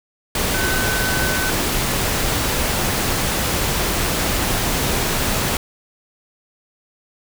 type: tone in noise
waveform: sine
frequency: 1517 Hz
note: F#6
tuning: 43 cents sharp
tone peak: -23 dBFS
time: 0.54-1.5 s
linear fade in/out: 2 ms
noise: pink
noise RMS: -20 dBFS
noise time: 0.35-5.57 s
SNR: -6 dB
effects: none